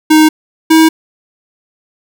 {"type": "tone pair in turn", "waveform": "square", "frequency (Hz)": [311.1, 320.2], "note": ["D#4", "D#4"], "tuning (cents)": [0, 50], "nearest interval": "unison", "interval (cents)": 50, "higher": "second", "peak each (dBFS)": -4, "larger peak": "neither", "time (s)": [[0.1, 0.29], [0.7, 0.89]], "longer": "neither", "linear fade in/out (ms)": 10, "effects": []}